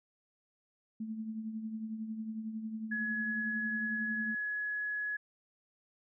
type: tone with tremolo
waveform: sine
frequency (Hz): 220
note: A3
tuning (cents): 0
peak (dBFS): -34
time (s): 1-4.35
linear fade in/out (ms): 5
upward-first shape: triangle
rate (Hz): 11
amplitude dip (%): 60
type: tone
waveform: sine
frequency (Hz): 1688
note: G#6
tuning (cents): +28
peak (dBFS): -33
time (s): 2.91-5.17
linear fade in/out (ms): 10
effects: none